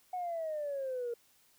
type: exponential sweep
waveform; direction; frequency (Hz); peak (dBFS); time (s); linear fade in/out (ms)
sine; down; 740 to 466.2; -33; 0.13-1.14; 5
effects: tanh soft clip ceiling -30 dBFS + white hiss -67 dBFS RMS until 1.58 s